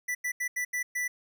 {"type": "tone bursts at uneven times", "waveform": "square", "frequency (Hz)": 1975.5, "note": "B6", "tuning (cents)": 0, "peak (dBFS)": -29, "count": 6, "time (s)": [[0.08, 0.15], [0.24, 0.32], [0.4, 0.48], [0.56, 0.65], [0.73, 0.83], [0.95, 1.08]], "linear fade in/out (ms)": 10, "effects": []}